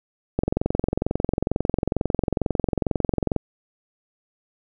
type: click train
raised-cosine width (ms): 2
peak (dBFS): -7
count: 67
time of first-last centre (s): 0.39-3.363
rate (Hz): 22.2
effects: none